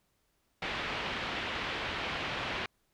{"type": "low-pass noise", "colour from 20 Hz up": "white", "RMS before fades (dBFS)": -36, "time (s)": [0.62, 2.66], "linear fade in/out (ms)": 2, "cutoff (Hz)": 3200, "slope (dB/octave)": 24, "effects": ["pink hiss -75 dBFS RMS until 2.93 s"]}